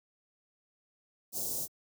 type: band-stop noise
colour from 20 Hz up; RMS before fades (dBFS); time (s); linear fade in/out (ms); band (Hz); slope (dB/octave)
white; -35; 1.32-1.68; 50; 680 to 5400; 24
effects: high-pass 80 Hz 12 dB/octave